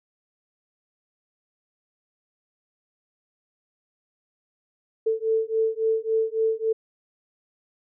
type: beating tone pair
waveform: sine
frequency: 442.7 / 446.3 Hz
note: A4 / A4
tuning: +11 / +25 cents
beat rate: 3.6 Hz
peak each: -24 dBFS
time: 5.06-6.73 s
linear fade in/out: 10 ms
effects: none